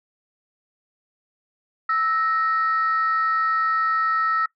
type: tone pair together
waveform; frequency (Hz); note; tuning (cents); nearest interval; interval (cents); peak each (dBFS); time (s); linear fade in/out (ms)
sine; 1312 / 1864.4; E6 / A#6; -9 / 0; tritone; 609; -18 / -26; 1.89-4.46; 5
effects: noise-tail reverb RT60 0.1 s tail -20 dB re dry + tanh soft clip ceiling -13 dBFS